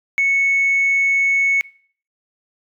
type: tone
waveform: sine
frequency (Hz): 2209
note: C#7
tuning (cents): -7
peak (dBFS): -12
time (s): 0.18-1.61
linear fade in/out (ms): 0
effects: noise-tail reverb RT60 0.5 s tail -23 dB re dry + tanh soft clip ceiling -10 dBFS